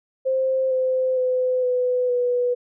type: tone with pitch steps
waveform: sine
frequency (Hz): 525 / 516.3 / 507.7 / 499.3 / 491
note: C5 / C5 / B4 / B4 / B4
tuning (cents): +6 / -23 / +48 / +19 / -10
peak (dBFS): -18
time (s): 0.25-2.55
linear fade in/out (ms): 20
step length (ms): 460
effects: none